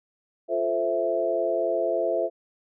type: chord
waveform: sine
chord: F major seventh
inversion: none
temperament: equal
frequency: 349.2 / 440 / 523.3 / 659.3 Hz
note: F4 / A4 / C5 / E5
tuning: 0 / 0 / 0 / 0 cents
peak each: -30 / -30 / -28 / -25 dBFS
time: 0.48-2.3 s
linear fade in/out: 50 ms
effects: none